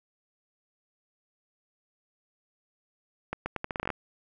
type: accelerating click train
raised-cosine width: 0.5 ms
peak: -16 dBFS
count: 12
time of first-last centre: 3.33-3.903 s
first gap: 130 ms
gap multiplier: 0.79
effects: none